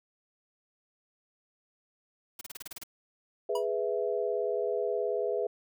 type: noise bursts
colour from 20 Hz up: white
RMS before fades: -41 dBFS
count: 9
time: 2.39-2.836 s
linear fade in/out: 5 ms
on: 22 ms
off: 31 ms
type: chord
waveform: sine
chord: E major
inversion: first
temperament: equal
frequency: 415.3 / 493.9 / 659.3 Hz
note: G#4 / B4 / E5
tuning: 0 / 0 / 0 cents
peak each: -31 / -32 / -34 dBFS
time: 3.49-5.47 s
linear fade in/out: 5 ms
type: tone with exponential decay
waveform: square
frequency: 971 Hz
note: B5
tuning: 30 cents flat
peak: -31 dBFS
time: 3.55-3.66 s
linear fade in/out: 5 ms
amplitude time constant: 23 ms
effects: none